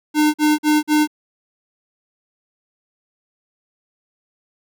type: tone bursts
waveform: square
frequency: 302.5 Hz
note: D#4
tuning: 49 cents flat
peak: -13 dBFS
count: 4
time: 0.14-1.075 s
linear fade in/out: 50 ms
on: 200 ms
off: 45 ms
effects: none